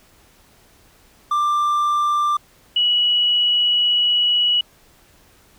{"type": "tone pair in turn", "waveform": ["triangle", "sine"], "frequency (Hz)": [1184, 2929], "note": ["D6", "F#7"], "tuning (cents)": [14, -18], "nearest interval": "octave + major third", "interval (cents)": 1568, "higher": "second", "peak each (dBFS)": -14, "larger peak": "neither", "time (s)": [[1.31, 2.37], [2.76, 4.61]], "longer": "second", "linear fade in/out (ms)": 5, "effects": ["pink hiss -53 dBFS RMS until 5.58 s"]}